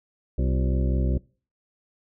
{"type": "harmonic tone with a mistuned harmonic", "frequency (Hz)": 64.7, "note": "C2", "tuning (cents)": -19, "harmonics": [1, 2, 3, 4, 5, 6, 8, 9], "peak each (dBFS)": [-22, -28, -32, -34, -36, -38, -40, -41], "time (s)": [0.38, 1.18], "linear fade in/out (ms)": 5, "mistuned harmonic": 5, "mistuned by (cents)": 96, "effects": ["noise-tail reverb RT60 0.4 s tail -23 dB re dry"]}